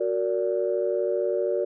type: chord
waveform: sine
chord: Gb augmented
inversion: none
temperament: just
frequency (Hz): 370 / 462.5 / 578.1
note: Gb4 / Bb4 / D5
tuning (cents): 0 / -14 / -27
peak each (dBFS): -26 / -27 / -26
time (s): 0-1.65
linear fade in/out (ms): 10
effects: tanh soft clip ceiling -13 dBFS